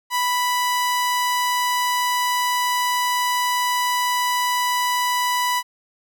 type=tone; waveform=sawtooth; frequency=987.8 Hz; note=B5; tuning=in tune; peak=-15 dBFS; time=0.1-5.63 s; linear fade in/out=50 ms; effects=none